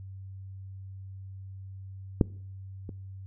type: clicks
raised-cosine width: 3 ms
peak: -7 / -25 dBFS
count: 2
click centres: 2.212 / 2.892 s
effects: noise-tail reverb RT60 0.6 s tail -23 dB re dry + added 96 Hz sine -40 dBFS peak until 3.26 s